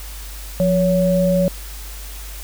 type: tone pair together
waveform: sine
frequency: 176.4 / 561 Hz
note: F3 / C#5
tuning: +18 / +21 cents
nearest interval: octave + minor sixth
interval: 2003 cents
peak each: -16 dBFS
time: 0.6-1.48 s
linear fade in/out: 0 ms
effects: added 50 Hz sine -31 dBFS peak until 2.43 s + white hiss -37 dBFS RMS until 2.43 s